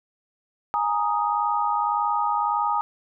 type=chord; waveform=sine; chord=Ab suspended second; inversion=none; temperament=equal; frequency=830.6 / 932.3 / 1244.5 Hz; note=Ab5 / Bb5 / Eb6; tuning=0 / 0 / 0 cents; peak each=-25 dBFS; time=0.74-2.81 s; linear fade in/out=0 ms; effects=none